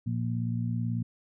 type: harmonic tone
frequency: 58.27 Hz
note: A#1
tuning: in tune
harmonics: 2 / 3 / 4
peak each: -29 / -35 / -34 dBFS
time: 0.06-1.03 s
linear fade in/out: 10 ms
effects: none